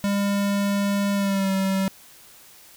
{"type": "tone with pitch glide", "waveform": "square", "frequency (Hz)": [200.8, 192.51], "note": ["G3", "G3"], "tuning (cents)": [42, -31], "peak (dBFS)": -21, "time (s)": [0.04, 1.88], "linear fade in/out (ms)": 0, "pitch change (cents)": -73, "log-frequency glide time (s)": [1.14, 1.51], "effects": ["white hiss -49 dBFS RMS until 2.76 s"]}